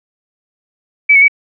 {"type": "tone with pitch steps", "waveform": "sine", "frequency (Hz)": [2297, 2205, 2275], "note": ["D7", "C#7", "C#7"], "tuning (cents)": [-39, -10, 44], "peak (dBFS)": -4, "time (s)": [1.09, 1.282], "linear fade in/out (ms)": 10, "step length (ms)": 64, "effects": []}